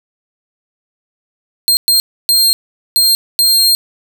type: tone bursts at uneven times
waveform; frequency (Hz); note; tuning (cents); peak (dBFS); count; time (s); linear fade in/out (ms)
sawtooth; 4201; C8; +6; -5; 5; 1.68-1.77 / 1.88-2 / 2.29-2.53 / 2.96-3.15 / 3.39-3.75; 0
effects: none